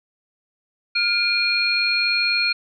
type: tone cluster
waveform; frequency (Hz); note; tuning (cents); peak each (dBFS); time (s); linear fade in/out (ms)
sine; 1416 / 2408 / 4249; F6 / D7 / C8; +23 / +43 / +26; -27 / -20 / -21; 0.95-2.53; 10
effects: none